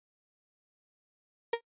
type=tone with exponential decay; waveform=35% pulse; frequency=466.2 Hz; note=A#4; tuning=in tune; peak=-21 dBFS; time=1.53-1.61 s; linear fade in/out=5 ms; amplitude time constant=16 ms; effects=noise-tail reverb RT60 0.1 s tail -25 dB re dry + resampled to 8000 Hz